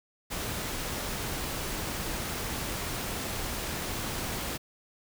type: noise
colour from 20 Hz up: pink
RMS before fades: -34 dBFS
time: 0.3-4.58 s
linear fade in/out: 20 ms
effects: none